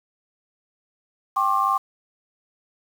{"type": "chord", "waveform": "sine", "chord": "G suspended fourth", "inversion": "none", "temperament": "equal with one note detuned", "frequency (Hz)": [784, 1071.6, 1174.7], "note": ["G5", "C6", "D6"], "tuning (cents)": [0, 41, 0], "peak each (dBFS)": [-25, -21, -22], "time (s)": [1.36, 1.78], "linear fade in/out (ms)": 10, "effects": ["7-bit"]}